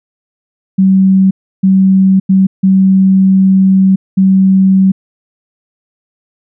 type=tone bursts at uneven times; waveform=sine; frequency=190.9 Hz; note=G3; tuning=46 cents flat; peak=-4 dBFS; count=5; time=0.78-1.31 / 1.63-2.2 / 2.29-2.47 / 2.63-3.96 / 4.17-4.92 s; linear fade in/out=10 ms; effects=none